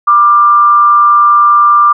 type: tone with frequency modulation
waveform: sine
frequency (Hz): 1185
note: D6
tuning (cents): +15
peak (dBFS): -3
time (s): 0.07-1.93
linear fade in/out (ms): 10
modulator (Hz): 205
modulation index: 0.28
effects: none